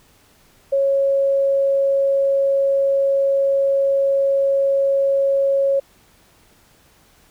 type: tone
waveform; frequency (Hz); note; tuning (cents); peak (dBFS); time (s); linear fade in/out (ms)
sine; 550; C#5; -14; -14; 0.72-5.8; 10
effects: pink hiss -54 dBFS RMS until 7.3 s